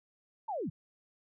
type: linear sweep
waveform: sine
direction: down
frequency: 929 to 110 Hz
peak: -33 dBFS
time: 0.48-0.7 s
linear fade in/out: 10 ms
effects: none

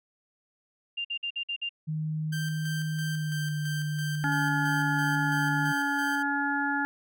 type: tone bursts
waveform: sine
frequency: 2794 Hz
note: F7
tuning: in tune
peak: -29 dBFS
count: 6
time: 0.97-1.693 s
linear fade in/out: 10 ms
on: 78 ms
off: 51 ms
type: tone with pitch glide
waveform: sine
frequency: 155.56 to 150.35 Hz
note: D#3 to D3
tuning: 0 to +41 cents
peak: -28 dBFS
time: 1.87-5.73 s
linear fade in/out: 20 ms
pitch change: -59 cents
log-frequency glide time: 3.1-3.45 s
type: tone with tremolo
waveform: sawtooth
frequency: 1568 Hz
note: G6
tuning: in tune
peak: -31 dBFS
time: 2.32-6.23 s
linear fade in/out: 10 ms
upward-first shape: square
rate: 3 Hz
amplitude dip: 45%
type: harmonic tone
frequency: 283.5 Hz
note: C#4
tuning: 39 cents sharp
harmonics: 1 / 3 / 5 / 6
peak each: -31 / -31 / -31 / -31 dBFS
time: 4.24-6.85 s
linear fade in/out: 0 ms
effects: none

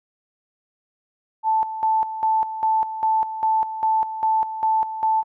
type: tone with tremolo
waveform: sine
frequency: 880 Hz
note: A5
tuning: in tune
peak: -16 dBFS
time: 1.43-5.24 s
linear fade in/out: 50 ms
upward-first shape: square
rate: 2.5 Hz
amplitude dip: 70%
effects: none

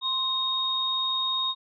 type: tone pair together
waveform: sine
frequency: 1046.5 / 3729 Hz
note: C6 / A#7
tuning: 0 / 0 cents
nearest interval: octave + minor seventh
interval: 2200 cents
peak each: -31 / -25 dBFS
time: 0.01-1.55 s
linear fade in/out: 50 ms
effects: none

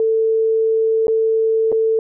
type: tone with dropouts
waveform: sine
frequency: 445.2 Hz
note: A4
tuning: 20 cents sharp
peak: -13 dBFS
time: 0-1.99 s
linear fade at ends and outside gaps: 1 ms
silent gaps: 1.07-1.081 / 1.718-1.725 s
effects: none

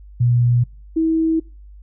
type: tone pair in turn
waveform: sine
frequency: 121 / 323 Hz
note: B2 / E4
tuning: -35 / -35 cents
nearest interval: octave + perfect fourth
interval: 1700 cents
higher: second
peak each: -12 / -14 dBFS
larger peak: first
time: 0.2-0.64 / 0.96-1.4 s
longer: neither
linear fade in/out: 10 ms
effects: noise-tail reverb RT60 0.4 s tail -26 dB re dry + added 50 Hz sine -38 dBFS peak until 1.82 s

